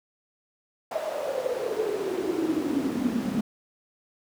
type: noise with high-pass filter sweep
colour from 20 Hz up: brown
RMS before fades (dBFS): -28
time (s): 0.91-3.41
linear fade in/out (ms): 5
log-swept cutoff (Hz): 660 to 210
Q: 9.2
effects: none